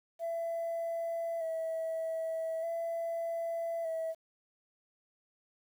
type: tone with vibrato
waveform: sine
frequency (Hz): 659.3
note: E5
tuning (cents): 0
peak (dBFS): -31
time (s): 0.19-4.15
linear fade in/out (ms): 50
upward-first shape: square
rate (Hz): 0.41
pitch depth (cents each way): 25
effects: tanh soft clip ceiling -30 dBFS + 10-bit